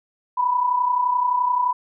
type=tone pair together; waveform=sine; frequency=960 / 991.6 Hz; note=B5 / B5; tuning=-49 / +7 cents; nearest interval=minor second; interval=56 cents; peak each=-25 / -18 dBFS; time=0.37-1.73 s; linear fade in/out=10 ms; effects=none